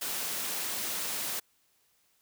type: high-pass noise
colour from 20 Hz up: white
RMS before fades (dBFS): -34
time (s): 0.01-1.4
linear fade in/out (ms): 10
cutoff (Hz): 150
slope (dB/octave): 12
effects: white hiss -70 dBFS RMS until 2.21 s